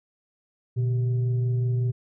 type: tone with frequency modulation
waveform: sine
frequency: 120.3 Hz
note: B2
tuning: 45 cents flat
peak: -21 dBFS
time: 0.76-1.92 s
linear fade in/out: 20 ms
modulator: 266 Hz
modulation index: 0.3
effects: none